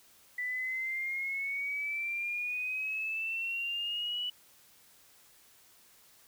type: exponential sweep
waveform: sine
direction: up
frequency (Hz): 1975.5 to 2965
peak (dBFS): -32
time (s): 0.38-4.3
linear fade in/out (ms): 5
effects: white hiss -61 dBFS RMS until 6.27 s